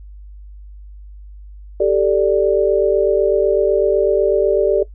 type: chord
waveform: sine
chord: G suspended second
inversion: none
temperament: equal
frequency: 392 / 440 / 587.3 Hz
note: G4 / A4 / D5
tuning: 0 / 0 / 0 cents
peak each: -16 dBFS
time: 1.8-4.83 s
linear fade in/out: 5 ms
effects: noise-tail reverb RT60 0.1 s tail -17 dB re dry + added 50 Hz sine -34 dBFS peak until 4.94 s